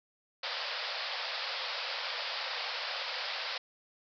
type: band-pass noise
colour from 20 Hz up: white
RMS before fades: -37 dBFS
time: 0.43-3.58 s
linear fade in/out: 5 ms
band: 480 to 5100 Hz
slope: 96 dB/octave
effects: none